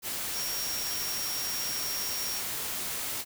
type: tone in noise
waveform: sine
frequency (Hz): 5588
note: F8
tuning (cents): 0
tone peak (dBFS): -34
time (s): 0.32-2.42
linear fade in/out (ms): 50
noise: white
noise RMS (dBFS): -34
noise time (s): 0.02-3.25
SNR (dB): -3
effects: none